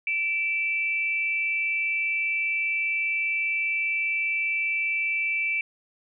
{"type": "tone pair together", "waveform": "sine", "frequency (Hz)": [2325, 2665], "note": ["D7", "E7"], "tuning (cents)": [-18, 18], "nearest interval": "major second", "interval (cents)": 236, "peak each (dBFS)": [-24, -31], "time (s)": [0.07, 5.61], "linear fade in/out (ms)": 2, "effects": []}